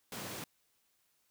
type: high-pass noise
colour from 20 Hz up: pink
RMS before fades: -43 dBFS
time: 0.12-0.44 s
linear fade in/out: 2 ms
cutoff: 110 Hz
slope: 24 dB/octave
effects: white hiss -75 dBFS RMS until 1.3 s